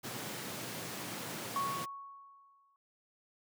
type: high-pass noise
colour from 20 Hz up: pink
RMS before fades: -42 dBFS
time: 0.03-1.86 s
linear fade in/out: 20 ms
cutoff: 110 Hz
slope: 48 dB/octave
type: tone with exponential decay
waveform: sine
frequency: 1108.7 Hz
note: C#6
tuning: in tune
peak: -30 dBFS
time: 1.56-2.76 s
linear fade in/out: 1 ms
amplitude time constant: 260 ms
effects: none